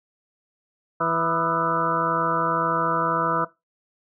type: harmonic tone with a mistuned harmonic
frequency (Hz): 164.81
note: E3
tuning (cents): 0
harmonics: 1 / 2 / 3 / 4 / 6 / 7 / 8 / 9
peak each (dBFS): -32 / -32 / -29 / -28 / -27 / -27 / -26 / -32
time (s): 1-3.45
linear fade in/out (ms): 10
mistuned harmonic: 7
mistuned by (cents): +92
effects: noise-tail reverb RT60 0.2 s tail -17 dB re dry